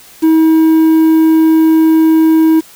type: tone with quantisation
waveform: triangle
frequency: 320 Hz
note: D#4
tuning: 49 cents sharp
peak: -3 dBFS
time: 0.22-2.61 s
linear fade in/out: 20 ms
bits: 5
effects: white hiss -39 dBFS RMS until 2.75 s